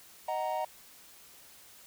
triangle chord, D# minor, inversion none, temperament just, 622.3 / 746.7 / 933.4 Hz, D#5 / F#5 / A#5, 0 / +16 / +2 cents, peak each -33 dBFS, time 0.28-0.65 s, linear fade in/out 5 ms, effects white hiss -55 dBFS RMS until 1.86 s

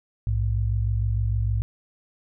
sine tone pair together, 59.55 / 106.1 Hz, A#1 / G#2, +38 / +38 cents, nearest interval minor seventh, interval 1000 cents, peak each -24 / -23 dBFS, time 0.27-1.62 s, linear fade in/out 0 ms, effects none

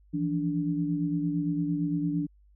sine tone cluster, 165.1 / 173.9 / 291.1 Hz, E3 / F3 / D4, +3 / -7 / -15 cents, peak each -30 / -34 / -28 dBFS, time 0.13-2.27 s, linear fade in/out 20 ms, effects added 50 Hz sine -56 dBFS peak until 2.55 s

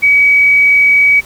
sine tone, 2271 Hz, C#7, 41 cents sharp, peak -5 dBFS, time 0.02-1.21 s, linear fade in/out 20 ms, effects pink hiss -36 dBFS RMS until 1.25 s

